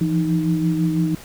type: tone cluster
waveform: sine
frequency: 167.3 / 173.3 / 311.7 Hz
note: E3 / F3 / D#4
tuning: +26 / -13 / +3 cents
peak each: -19 / -26 / -21 dBFS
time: 0.01-1.15 s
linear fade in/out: 2 ms
effects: pink hiss -41 dBFS RMS until 1.24 s